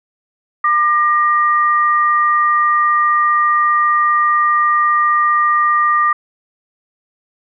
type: tone pair together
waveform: sine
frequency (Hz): 1197.5 / 1882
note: D6 / A#6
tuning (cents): +33 / +16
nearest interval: minor sixth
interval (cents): 783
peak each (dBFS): -11 / -18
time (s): 0.64-6.13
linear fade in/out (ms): 5
effects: none